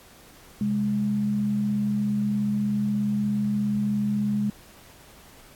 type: tone pair together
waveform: sine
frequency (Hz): 130.81 / 207.6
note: C3 / G#3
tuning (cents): 0 / 0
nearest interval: minor sixth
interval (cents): 800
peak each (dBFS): -32 / -22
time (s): 0.61-4.5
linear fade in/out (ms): 2
effects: pink hiss -51 dBFS RMS until 5.55 s + AAC 64 kbps